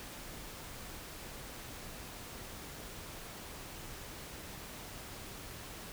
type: silence
effects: pink hiss -47 dBFS RMS until 5.92 s